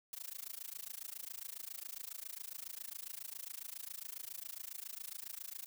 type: noise with amplitude modulation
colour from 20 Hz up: blue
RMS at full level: -43 dBFS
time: 0.13-5.66 s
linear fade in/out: 0 ms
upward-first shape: sine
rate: 27.3 Hz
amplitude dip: 100%
effects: none